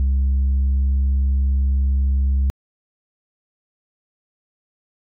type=tone with pitch glide; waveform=sine; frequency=67 to 67.39 Hz; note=C2 to C#2; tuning=+42 to -48 cents; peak=-12 dBFS; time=0-2.5 s; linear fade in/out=0 ms; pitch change=+10 cents; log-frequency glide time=0.37-0.95 s; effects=tanh soft clip ceiling -14 dBFS